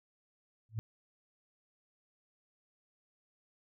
sine tone with exponential growth, 111.2 Hz, A2, 19 cents sharp, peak -29 dBFS, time 0.69-0.79 s, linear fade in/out 0 ms, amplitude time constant 21 ms, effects none

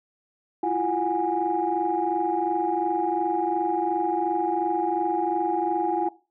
sine tone cluster, 332.9 / 355.7 / 731 / 825 Hz, E4 / F4 / F#5 / G#5, +17 / +32 / -21 / -12 cents, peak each -27 / -28 / -29 / -25 dBFS, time 0.63-6.09 s, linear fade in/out 5 ms, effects noise-tail reverb RT60 0.3 s tail -18 dB re dry + tanh soft clip ceiling -13 dBFS

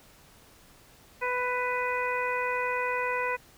harmonic tone, 496.7 Hz, B4, 10 cents sharp, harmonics 1 / 2 / 3 / 4 / 5, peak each -32 / -31 / -35 / -34 / -35 dBFS, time 1.21-3.37 s, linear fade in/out 20 ms, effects pink hiss -56 dBFS RMS until 3.57 s

